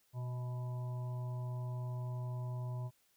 harmonic tone with a mistuned harmonic, 123.7 Hz, B2, 3 cents sharp, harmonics 1 / 3 / 5 / 7 / 8, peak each -37 / -57 / -53 / -58 / -55 dBFS, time 0.13-2.91 s, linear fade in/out 50 ms, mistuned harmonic 5, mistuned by +29 cents, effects white hiss -73 dBFS RMS until 3.16 s

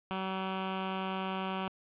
10% pulse tone with notch filter, 189.7 Hz, F#3, 43 cents sharp, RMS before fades -35 dBFS, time 0.11-1.68 s, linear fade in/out 0 ms, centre 480 Hz, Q 1.5, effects resampled to 8000 Hz + 9-bit

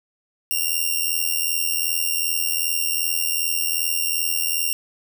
5% pulse tone with amplitude modulation, 2781 Hz, F7, 8 cents flat, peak -8 dBFS, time 0.51-4.73 s, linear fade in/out 0 ms, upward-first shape sine, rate 82.6 Hz, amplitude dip 70%, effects none

